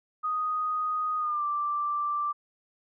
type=tone with pitch glide; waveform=sine; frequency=1244.5 to 1175.3 Hz; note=D#6 to D6; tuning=0 to +1 cents; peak=-26 dBFS; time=0.23-2.33 s; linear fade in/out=20 ms; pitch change=-99 cents; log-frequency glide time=1.18-1.44 s; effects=none